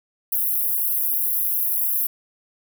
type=high-pass noise; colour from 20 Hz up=pink; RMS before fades=-22 dBFS; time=0.32-2.07 s; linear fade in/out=5 ms; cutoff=11000 Hz; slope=96 dB/octave; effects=none